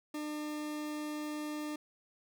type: tone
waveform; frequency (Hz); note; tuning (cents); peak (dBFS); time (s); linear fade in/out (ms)
40% pulse; 300.9; D4; +42; -36; 0.14-1.76; 5
effects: none